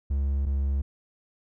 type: tone pair in turn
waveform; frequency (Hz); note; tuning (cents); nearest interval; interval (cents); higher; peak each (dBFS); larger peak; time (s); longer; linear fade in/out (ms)
triangle; 69.3 / 69.02; C#2 / C#2; 0 / -7; unison; 7; first; -21; neither; 0.1-0.46 / 0.46-0.82; neither; 10
effects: none